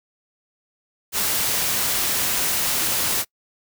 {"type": "noise", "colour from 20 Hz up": "white", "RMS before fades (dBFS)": -22, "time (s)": [1.12, 3.25], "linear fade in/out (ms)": 50, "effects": ["noise-tail reverb RT60 0.1 s tail -26 dB re dry"]}